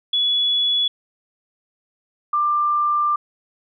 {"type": "tone pair in turn", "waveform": "sine", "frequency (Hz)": [3400, 1187.9], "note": ["G#7", "D6"], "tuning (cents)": [40, 19], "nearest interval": "octave + tritone", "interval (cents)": 1821, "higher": "first", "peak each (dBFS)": [-16, -16], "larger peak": "neither", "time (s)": [[0.13, 0.88], [2.33, 3.16]], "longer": "second", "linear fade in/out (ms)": 5, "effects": []}